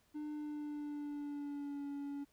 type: tone with pitch glide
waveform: triangle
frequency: 300 to 283.5 Hz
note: D4 to C#4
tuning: +37 to +39 cents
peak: -38 dBFS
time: 0.14-2.25 s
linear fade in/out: 20 ms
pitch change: -98 cents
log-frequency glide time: 0.32-1.86 s
effects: pink hiss -73 dBFS RMS until 2.32 s